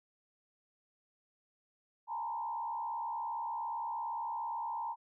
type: tone with frequency modulation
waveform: sine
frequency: 921 Hz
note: A#5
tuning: 21 cents flat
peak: -35 dBFS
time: 2.07-4.96 s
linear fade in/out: 50 ms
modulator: 68.7 Hz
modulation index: 0.98
effects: none